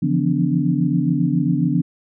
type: tone cluster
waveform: sine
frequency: 143.6 / 167.2 / 174.6 / 249.1 / 289.4 Hz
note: D3 / E3 / F3 / B3 / D4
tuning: -39 / +25 / 0 / +15 / -25 cents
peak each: -22 dBFS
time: 0.02-1.82 s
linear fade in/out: 10 ms
effects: none